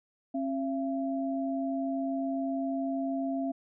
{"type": "tone pair together", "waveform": "sine", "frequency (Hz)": [270.1, 677], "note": ["C#4", "E5"], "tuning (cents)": [-45, 46], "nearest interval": "octave + major third", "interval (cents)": 1591, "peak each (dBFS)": [-30, -34], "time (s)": [0.34, 3.52], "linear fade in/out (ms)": 10, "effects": []}